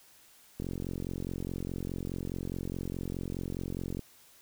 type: click train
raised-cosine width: 3 ms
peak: -23 dBFS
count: 153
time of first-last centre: 0.6-3.993 s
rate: 44.8 Hz
effects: white hiss -59 dBFS RMS until 4.41 s